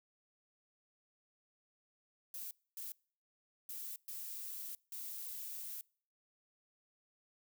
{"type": "noise bursts at uneven times", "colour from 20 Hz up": "violet", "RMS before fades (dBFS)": -45, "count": 5, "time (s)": [[2.34, 2.51], [2.77, 2.92], [3.69, 3.96], [4.08, 4.75], [4.92, 5.81]], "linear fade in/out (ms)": 2, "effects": ["noise-tail reverb RT60 0.5 s tail -26 dB re dry"]}